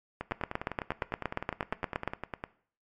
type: two click trains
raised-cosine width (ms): 0.5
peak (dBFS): -19 / -14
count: 23 / 16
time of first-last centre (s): 0.21-2.439 / 0.32-2.076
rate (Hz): 9.87 / 8.54
effects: noise-tail reverb RT60 0.5 s tail -18 dB re dry + MP3 64 kbps